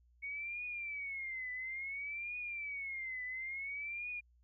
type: tone with vibrato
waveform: sine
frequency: 2217 Hz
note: C#7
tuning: in tune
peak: -39 dBFS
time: 0.22-4.21 s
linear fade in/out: 20 ms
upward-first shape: triangle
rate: 0.58 Hz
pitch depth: 190 cents each way
effects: added 60 Hz sine -65 dBFS peak until 4.43 s

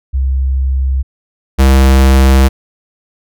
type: tone pair in turn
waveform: sine / square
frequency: 66.2 / 66.54 Hz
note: C2 / C2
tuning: +21 / +30 cents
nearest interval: unison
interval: 9 cents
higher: second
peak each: -10 / -5 dBFS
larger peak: second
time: 0.13-1.03 / 1.58-2.49 s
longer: second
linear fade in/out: 20 ms
effects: none

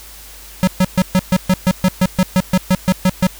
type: tone bursts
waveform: square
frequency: 185.6 Hz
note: F#3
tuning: 6 cents sharp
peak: -10 dBFS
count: 16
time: 0.63-3.268 s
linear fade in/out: 0 ms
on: 43 ms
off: 130 ms
effects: added 50 Hz sine -40 dBFS peak until 3.39 s + white hiss -38 dBFS RMS until 3.39 s

